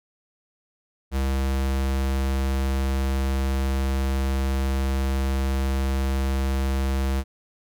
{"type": "tone", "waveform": "square", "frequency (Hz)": 67, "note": "C2", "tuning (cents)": 42, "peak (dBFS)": -22, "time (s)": [1.11, 7.24], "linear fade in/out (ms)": 50, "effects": []}